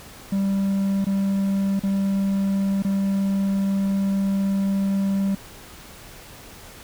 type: tone with dropouts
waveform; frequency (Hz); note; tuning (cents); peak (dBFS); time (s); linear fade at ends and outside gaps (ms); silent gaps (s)
triangle; 196; G3; 0; -17; 0.32-5.35; 5; 1.046-1.066 / 1.795-1.834 / 2.824-2.847
effects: pink hiss -43 dBFS RMS until 6.83 s